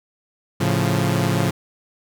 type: chord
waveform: sawtooth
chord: A augmented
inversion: none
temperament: equal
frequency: 110 / 138.59 / 174.61 Hz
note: A2 / C#3 / E#3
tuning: 0 / 0 / 0 cents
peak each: -18 dBFS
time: 0.6-1.51 s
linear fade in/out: 10 ms
effects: none